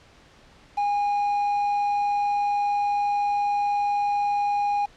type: tone with quantisation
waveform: triangle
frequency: 818 Hz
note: G#5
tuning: 26 cents flat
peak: -19 dBFS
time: 0.77-4.86 s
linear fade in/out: 10 ms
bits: 7
effects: pink hiss -53 dBFS RMS until 4.96 s + low-pass 5000 Hz 12 dB/octave